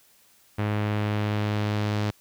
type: tone with low-pass filter sweep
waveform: sawtooth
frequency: 104.9 Hz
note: G#2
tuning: 18 cents sharp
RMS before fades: -26 dBFS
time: 0.58-2.11 s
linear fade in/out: 10 ms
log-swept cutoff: 2400 to 4800 Hz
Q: 1.1
effects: white hiss -59 dBFS RMS until 2.2 s